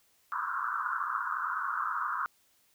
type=band-pass noise; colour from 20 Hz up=white; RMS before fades=-33 dBFS; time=0.32-2.26 s; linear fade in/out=0 ms; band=1000 to 1500 Hz; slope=96 dB/octave; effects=white hiss -68 dBFS RMS until 2.74 s